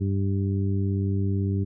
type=harmonic tone; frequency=98 Hz; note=G2; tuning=in tune; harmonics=1 / 2 / 3 / 4; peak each=-23 / -29 / -33 / -35 dBFS; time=0-1.65 s; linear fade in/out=20 ms; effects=none